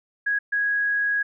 sine tone bursts at uneven times, 1657 Hz, G#6, 4 cents flat, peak -20 dBFS, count 2, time 0.26-0.39 / 0.52-1.23 s, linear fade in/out 10 ms, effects none

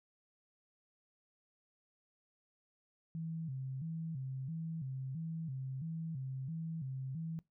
sine tone with vibrato, 146.83 Hz, D3, in tune, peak -38 dBFS, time 3.15-7.39 s, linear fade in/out 0 ms, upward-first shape square, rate 1.5 Hz, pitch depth 180 cents each way, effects noise-tail reverb RT60 0.2 s tail -22 dB re dry

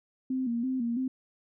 sine tone with vibrato, 246.9 Hz, B3, in tune, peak -27 dBFS, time 0.3-1.08 s, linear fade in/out 5 ms, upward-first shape square, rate 3 Hz, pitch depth 89 cents each way, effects none

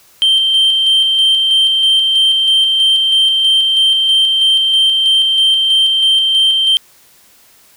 sine tone with tremolo, 3136 Hz, G7, in tune, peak -5 dBFS, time 0.22-6.77 s, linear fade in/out 0 ms, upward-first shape square, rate 3.1 Hz, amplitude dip 35%, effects tanh soft clip ceiling -6 dBFS + white hiss -47 dBFS RMS until 7.76 s

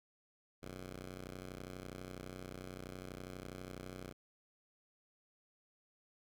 10% pulse ring-modulated tone, 92.5 Hz, F#2, in tune, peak -35 dBFS, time 0.62-4.13 s, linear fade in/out 20 ms, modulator 30.3 Hz, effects none

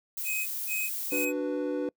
violet noise, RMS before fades -34 dBFS, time 0.17-1.25 s, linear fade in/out 5 ms
square tone bursts, 2530 Hz, D#7, 28 cents sharp, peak -30 dBFS, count 3, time 0.24-1.33 s, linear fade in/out 50 ms, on 230 ms, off 200 ms
triangle chord, B minor, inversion first, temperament equal, 293.7 / 370 / 493.9 Hz, D4 / F#4 / B4, 0 / 0 / 0 cents, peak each -29 / -33 / -30 dBFS, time 1.12-1.89 s, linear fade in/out 2 ms
effects noise-tail reverb RT60 0.1 s tail -26 dB re dry

